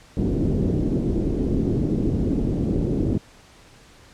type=low-pass noise; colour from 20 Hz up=white; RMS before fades=-22 dBFS; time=0.17-3.18 s; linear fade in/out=2 ms; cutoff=340 Hz; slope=24 dB/octave; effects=pink hiss -50 dBFS RMS until 4.13 s + low-pass 8000 Hz 12 dB/octave